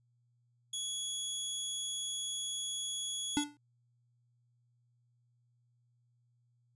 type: tone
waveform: 20% pulse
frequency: 3359 Hz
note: G#7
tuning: 19 cents sharp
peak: -30 dBFS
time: 0.73-3.44 s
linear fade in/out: 5 ms
type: tone with exponential decay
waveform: square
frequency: 292.3 Hz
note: D4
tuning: 8 cents flat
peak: -26 dBFS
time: 3.37-3.57 s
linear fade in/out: 0 ms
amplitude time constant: 43 ms
effects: added 120 Hz sine -70 dBFS peak until 6.75 s + resampled to 24000 Hz